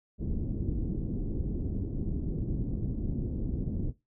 pink low-pass noise, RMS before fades -32 dBFS, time 0.18-3.93 s, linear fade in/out 50 ms, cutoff 330 Hz, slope 24 dB/octave, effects noise-tail reverb RT60 0.2 s tail -18 dB re dry

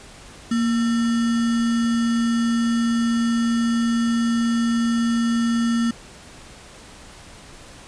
sine tone with sample-and-hold, 233.1 Hz, A#3, in tune, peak -17 dBFS, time 0.51-5.91 s, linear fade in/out 5 ms, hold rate 1575 Hz, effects pink hiss -43 dBFS RMS until 7.87 s + resampled to 22050 Hz

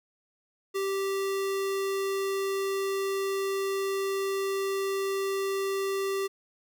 square tone, 390.6 Hz, G4, 6 cents flat, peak -28 dBFS, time 0.74-6.28 s, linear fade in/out 20 ms, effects none

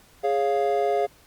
triangle chord, Db major, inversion second, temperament equal, 415.3 / 554.4 / 698.5 Hz, Ab4 / Db5 / F5, 0 / 0 / 0 cents, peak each -22 / -25 / -22 dBFS, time 0.23-1.07 s, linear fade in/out 20 ms, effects pink hiss -55 dBFS RMS until 1.26 s + Opus 48 kbps

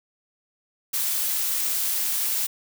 blue noise, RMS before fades -25 dBFS, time 0.93-2.47 s, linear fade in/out 10 ms, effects none

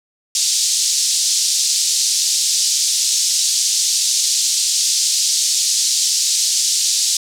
pink band-pass noise, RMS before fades -17 dBFS, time 0.35-7.17 s, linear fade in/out 2 ms, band 4500 to 8100 Hz, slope 24 dB/octave, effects none

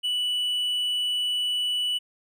triangle tone, 2960 Hz, F#7, in tune, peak -22 dBFS, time 0.03-1.99 s, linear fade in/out 20 ms, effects none

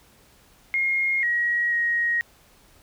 sine tone with pitch steps, 2141 / 1901 / 1884 Hz, C7 / A#6 / A#6, +39 / +33 / +18 cents, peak -20 dBFS, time 0.74-2.21 s, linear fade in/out 0 ms, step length 490 ms, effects pink hiss -56 dBFS RMS until 2.82 s

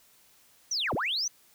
sine linear two-way sweep, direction down then up, 6190 to 61.2 to 6190 Hz, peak -26 dBFS, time 0.71-1.28 s, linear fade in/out 5 ms, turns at 0.94 s, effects tanh soft clip ceiling -22 dBFS + white hiss -61 dBFS RMS until 1.54 s

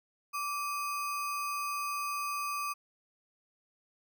sine tone with sample-and-hold, 1165 Hz, D6, 14 cents flat, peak -32 dBFS, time 0.33-2.74 s, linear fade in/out 20 ms, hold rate 3675 Hz, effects none

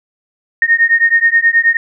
sine beating tone pair, 1842 / 1851.4 Hz, A#6 / A#6, -21 / -12 cents, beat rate 9.4 Hz, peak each -11 dBFS, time 0.62-1.77 s, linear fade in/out 2 ms, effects none

